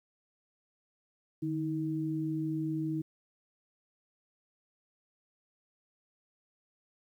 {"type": "tone pair together", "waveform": "sine", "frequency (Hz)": [152.1, 317], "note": ["D#3", "D#4"], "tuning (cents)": [-39, 32], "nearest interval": "octave + minor second", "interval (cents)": 1271, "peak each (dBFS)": [-35, -32], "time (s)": [1.42, 3.02], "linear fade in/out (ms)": 10, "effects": ["11-bit"]}